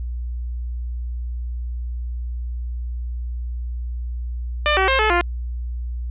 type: tone with pitch steps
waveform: 10% pulse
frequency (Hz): 597 / 381.7 / 532 / 431.7 / 349.2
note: D5 / G4 / C5 / A4 / F4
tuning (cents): +28 / -46 / +29 / -33 / 0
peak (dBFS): -7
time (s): 4.66-5.21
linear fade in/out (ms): 0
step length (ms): 110
effects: added 60 Hz sine -24 dBFS peak until 6.1 s + resampled to 8000 Hz